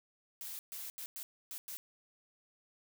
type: noise bursts at uneven times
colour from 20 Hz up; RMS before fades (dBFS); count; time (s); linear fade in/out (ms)
blue; -44; 6; 0.41-0.59 / 0.72-0.9 / 0.98-1.06 / 1.16-1.23 / 1.51-1.58 / 1.68-1.77; 0
effects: none